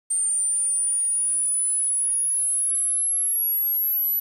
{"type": "linear sweep", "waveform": "sine", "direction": "up", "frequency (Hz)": [8870, 11880], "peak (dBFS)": -20, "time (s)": [0.1, 4.2], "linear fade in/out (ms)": 10, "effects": ["8-bit"]}